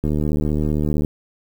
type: click train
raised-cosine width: 3 ms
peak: -9 dBFS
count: 77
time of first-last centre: 0.04-1.048 s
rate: 75.4 Hz
effects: 7-bit